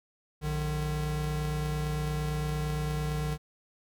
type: tone pair together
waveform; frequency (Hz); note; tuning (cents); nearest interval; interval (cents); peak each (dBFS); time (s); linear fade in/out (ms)
square; 60 / 151.2; B1 / D#3; -49 / -49; octave + major third; 1600; -35 / -31; 0.41-3.38; 50
effects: none